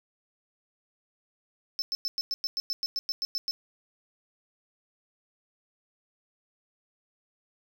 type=tone bursts; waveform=triangle; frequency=5274 Hz; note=E8; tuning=in tune; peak=-26 dBFS; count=14; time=1.79-3.51 s; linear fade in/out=0 ms; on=30 ms; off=100 ms; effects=none